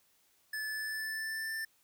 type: tone with pitch glide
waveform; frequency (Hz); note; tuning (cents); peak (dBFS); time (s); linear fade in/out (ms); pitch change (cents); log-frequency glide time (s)
square; 1735 to 1778.6; A6 to A6; -25 to +18; -36; 0.53-1.65; 5; +43; 0.68-1.54
effects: white hiss -70 dBFS RMS until 1.83 s